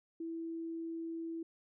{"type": "tone", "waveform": "sine", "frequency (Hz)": 329.6, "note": "E4", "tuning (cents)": 0, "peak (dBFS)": -38, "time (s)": [0.2, 1.43], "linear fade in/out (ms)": 5, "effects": []}